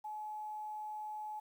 sine tone with quantisation, 852 Hz, G#5, 44 cents sharp, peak -40 dBFS, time 0.04-1.4 s, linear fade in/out 10 ms, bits 11, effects none

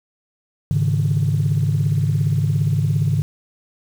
sine chord, Ab suspended fourth, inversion none, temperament just, 103.83 / 138.43 / 155.74 Hz, Ab2 / Db3 / Eb3, 0 / -2 / +2 cents, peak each -19 dBFS, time 0.71-3.22 s, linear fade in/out 0 ms, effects tanh soft clip ceiling -9 dBFS + 7-bit

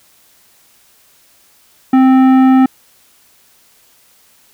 triangle tone with tanh clipping, 261.6 Hz, C4, in tune, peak -7 dBFS, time 1.93-2.66 s, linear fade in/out 5 ms, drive 17 dB, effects white hiss -50 dBFS RMS until 4.53 s

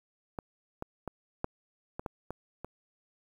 clicks, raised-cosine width 1 ms, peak -22 / -22 / -22 / -16 / -22 / -21 / -23 / -25 dBFS, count 8, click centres 0.388 / 0.824 / 1.077 / 1.444 / 1.995 / 2.062 / 2.306 / 2.646 s, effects 9-bit

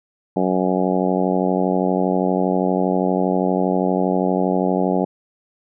harmonic tone, 92.5 Hz, F#2, in tune, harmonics 2 / 3 / 4 / 5 / 6 / 7 / 8 / 9, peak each -21 / -23 / -24 / -25 / -26 / -26 / -27 / -28 dBFS, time 0.36-5.05 s, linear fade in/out 5 ms, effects none

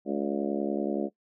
harmonic tone with a mistuned harmonic, 70.6 Hz, C#2, 32 cents sharp, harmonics 3 / 4 / 5 / 6 / 7 / 8 / 9 / 10, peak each -32 / -32 / -32 / -36 / -40 / -36 / -41 / -43 dBFS, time 0.05-1.1 s, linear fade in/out 50 ms, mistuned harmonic 9, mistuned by -34 cents, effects noise-tail reverb RT60 0.1 s tail -20 dB re dry

